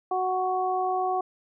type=harmonic tone; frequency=370.7 Hz; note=F#4; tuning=3 cents sharp; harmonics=1 / 2 / 3; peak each=-30 / -25 / -32 dBFS; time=0.11-1.21 s; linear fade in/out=5 ms; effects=none